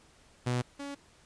sawtooth tone pair in turn, 123.47 / 281.9 Hz, B2 / C#4, 0 / +29 cents, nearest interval octave + major second, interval 1429 cents, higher second, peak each -24 / -34 dBFS, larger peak first, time 0.46-0.62 / 0.79-0.95 s, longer neither, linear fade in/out 10 ms, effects pink hiss -61 dBFS RMS until 1.25 s + resampled to 22050 Hz

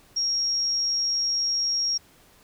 sine tone, 5588 Hz, F8, in tune, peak -22 dBFS, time 0.16-1.98 s, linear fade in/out 10 ms, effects pink hiss -56 dBFS RMS until 2.43 s

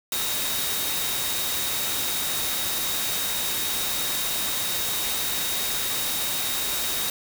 sine tone in noise, 3754 Hz, A#7, 11 cents sharp, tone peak -32 dBFS, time 0.12-7.1 s, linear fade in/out 2 ms, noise white, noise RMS -27 dBFS, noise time 0.12-7.1 s, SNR -8 dB, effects none

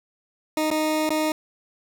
20% pulse tone with dropouts, 310 Hz, D#4, 6 cents flat, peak -16 dBFS, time 0.57-1.32 s, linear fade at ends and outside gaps 2 ms, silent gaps 0.704-0.712 / 1.093-1.104 s, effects none

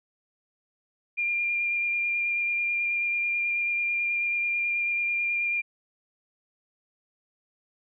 sine tone with vibrato, 2399 Hz, D7, 36 cents sharp, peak -24 dBFS, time 1.17-5.62 s, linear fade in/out 20 ms, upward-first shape square, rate 9.2 Hz, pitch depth 10 cents each way, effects none

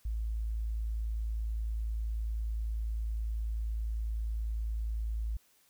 sine tone, 55 Hz, A1, in tune, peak -31 dBFS, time 0.05-5.37 s, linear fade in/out 5 ms, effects white hiss -67 dBFS RMS until 5.69 s

